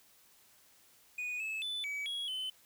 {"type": "tone with pitch steps", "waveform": "triangle", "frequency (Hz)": [2472, 2600, 3497, 2279, 3323, 3043], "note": ["D#7", "E7", "A7", "C#7", "G#7", "F#7"], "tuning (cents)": [-12, -24, -11, 47, 0, 48], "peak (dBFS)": -34, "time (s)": [1.18, 2.5], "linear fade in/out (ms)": 5, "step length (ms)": 220, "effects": ["white hiss -64 dBFS RMS until 2.65 s"]}